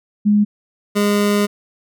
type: tone pair in turn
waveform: sine / 25% pulse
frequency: 207.7 / 205.4 Hz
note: G#3 / G#3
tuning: 0 / -19 cents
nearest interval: unison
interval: 19 cents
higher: first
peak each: -10 dBFS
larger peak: neither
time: 0.25-0.45 / 0.95-1.47 s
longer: second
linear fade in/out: 20 ms
effects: none